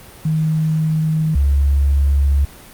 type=tone pair in turn; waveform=sine; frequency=157.2 / 70.02 Hz; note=D#3 / C#2; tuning=+18 / +18 cents; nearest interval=octave + major second; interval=1400 cents; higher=first; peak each=-14 / -11 dBFS; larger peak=second; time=0.25-1.35 / 1.35-2.45 s; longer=neither; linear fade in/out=5 ms; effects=pink hiss -40 dBFS RMS until 2.73 s + Opus 32 kbps